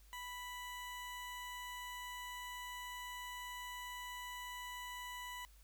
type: tone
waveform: 20% pulse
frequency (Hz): 987.8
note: B5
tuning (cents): 0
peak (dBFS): -40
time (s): 0.13-5.45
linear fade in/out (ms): 0
effects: added 50 Hz sine -60 dBFS peak until 5.63 s + white hiss -69 dBFS RMS until 5.63 s